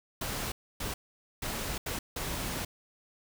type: noise bursts at uneven times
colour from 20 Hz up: pink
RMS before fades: -35 dBFS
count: 5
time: 0.21-0.52 / 0.8-0.94 / 1.42-1.78 / 1.86-1.99 / 2.16-2.65 s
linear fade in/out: 5 ms
effects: none